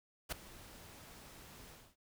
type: noise with ADSR envelope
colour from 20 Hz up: pink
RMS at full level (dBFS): -36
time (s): 0.29-1.96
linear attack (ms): 31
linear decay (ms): 6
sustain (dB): -19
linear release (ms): 260
effects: none